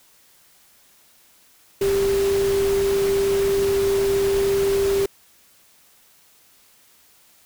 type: tone in noise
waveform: sine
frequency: 394.5 Hz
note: G4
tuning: 11 cents sharp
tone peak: -17 dBFS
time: 1.81-5.06 s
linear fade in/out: 5 ms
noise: pink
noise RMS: -30 dBFS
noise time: 1.81-5.06 s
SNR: +10 dB
effects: white hiss -55 dBFS RMS until 7.45 s